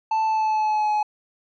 triangle tone with pitch glide, 880 to 845.6 Hz, A5 to G#5, 0 to +31 cents, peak -17 dBFS, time 0.11-1.03 s, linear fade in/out 5 ms, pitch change -69 cents, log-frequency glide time 0.25-0.92 s, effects resampled to 16000 Hz

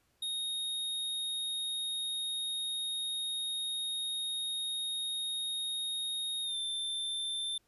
square tone with pitch glide, 3729 to 3563 Hz, A#7 to A7, 0 to +21 cents, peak -34 dBFS, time 0.22-7.58 s, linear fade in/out 5 ms, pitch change -79 cents, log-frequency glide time 6.43-6.56 s, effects pink hiss -73 dBFS RMS until 7.67 s + resampled to 32000 Hz

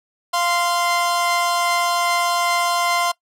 sawtooth tone pair together, 695.5 / 1042 Hz, F5 / C6, -7 / -7 cents, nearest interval perfect fifth, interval 700 cents, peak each -17 / -16 dBFS, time 0.33-3.12 s, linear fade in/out 10 ms, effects noise-tail reverb RT60 0.1 s tail -21 dB re dry + low-pass 12000 Hz 12 dB/octave

